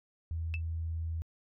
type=tone; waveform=sine; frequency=81.8 Hz; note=E2; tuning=13 cents flat; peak=-32 dBFS; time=0.31-1.22 s; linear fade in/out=0 ms
type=tone with exponential decay; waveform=sine; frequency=2637 Hz; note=E7; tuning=in tune; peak=-31 dBFS; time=0.54-0.61 s; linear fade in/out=0 ms; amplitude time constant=15 ms
effects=tanh soft clip ceiling -24 dBFS